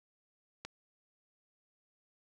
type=click; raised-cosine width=0.2 ms; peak=-24 dBFS; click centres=0.65 s; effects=none